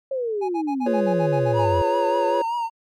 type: exponential sweep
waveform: sine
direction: down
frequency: 550 to 85.2 Hz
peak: -22 dBFS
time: 0.11-1.82 s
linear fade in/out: 5 ms
type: tone bursts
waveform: triangle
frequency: 830.6 Hz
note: G#5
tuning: in tune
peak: -23 dBFS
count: 10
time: 0.41-1.662 s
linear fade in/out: 20 ms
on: 82 ms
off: 48 ms
type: chord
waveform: triangle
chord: C# dominant seventh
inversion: first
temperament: just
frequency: 346.5 / 415.8 / 498.9 / 554.4 Hz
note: E#4 / G#4 / B4 / C#5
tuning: -14 / +2 / +17 / 0 cents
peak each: -25 / -26 / -25 / -20 dBFS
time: 0.86-2.42 s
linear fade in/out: 5 ms
type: tone with vibrato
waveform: triangle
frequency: 934 Hz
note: A#5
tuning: 3 cents sharp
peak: -20 dBFS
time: 1.53-2.7 s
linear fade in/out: 50 ms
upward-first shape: triangle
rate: 5.1 Hz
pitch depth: 59 cents each way
effects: MP3 96 kbps